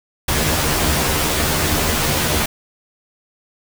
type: noise with comb filter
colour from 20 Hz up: pink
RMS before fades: -18 dBFS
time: 0.28-2.46 s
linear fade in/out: 5 ms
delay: 13 ms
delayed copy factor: +0.85
effects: none